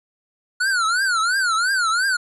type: tone with vibrato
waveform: square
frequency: 1441 Hz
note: F#6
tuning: 46 cents flat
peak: -18 dBFS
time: 0.6-2.17 s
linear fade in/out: 10 ms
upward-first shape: triangle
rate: 2.9 Hz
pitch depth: 210 cents each way
effects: resampled to 24000 Hz